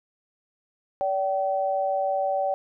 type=tone pair together; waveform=sine; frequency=574.9 / 768 Hz; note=D5 / G5; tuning=-37 / -36 cents; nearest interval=perfect fourth; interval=501 cents; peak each=-25 dBFS; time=1.01-2.54 s; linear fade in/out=0 ms; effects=none